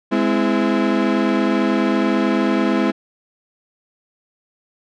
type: chord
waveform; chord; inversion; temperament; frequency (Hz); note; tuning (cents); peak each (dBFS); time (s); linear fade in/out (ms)
35% pulse; Ab augmented; none; equal with one note detuned; 207.7 / 256.8 / 329.6; Ab3 / C4 / E4; 0 / -32 / 0; -18; 0.11-2.92; 20
effects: low-pass 3000 Hz 12 dB/octave